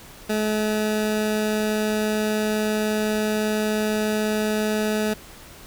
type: tone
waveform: 20% pulse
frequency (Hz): 214.1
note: A3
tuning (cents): -47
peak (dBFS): -16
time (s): 0.29-5.14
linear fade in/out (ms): 10
effects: pink hiss -44 dBFS RMS until 5.66 s